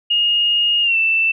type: tone with pitch glide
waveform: sine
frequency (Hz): 2853 to 2662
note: F7 to E7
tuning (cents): +36 to +16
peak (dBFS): -13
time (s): 0.1-1.32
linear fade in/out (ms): 10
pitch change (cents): -120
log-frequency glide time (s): 0.82-0.97
effects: none